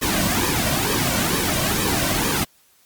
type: noise with flanger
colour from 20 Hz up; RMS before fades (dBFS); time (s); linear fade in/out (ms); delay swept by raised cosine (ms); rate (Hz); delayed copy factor
pink; -21; 0.01-2.45; 20; 1.4 to 2.4; 2.2; -0.7
effects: white hiss -57 dBFS RMS until 2.85 s + Opus 48 kbps